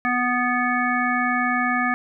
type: harmonic tone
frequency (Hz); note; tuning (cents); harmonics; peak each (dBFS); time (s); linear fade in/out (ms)
246.9; B3; 0; 1 / 3 / 5 / 7 / 9; -25 / -26 / -25 / -24 / -28; 0.05-1.94; 0
effects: none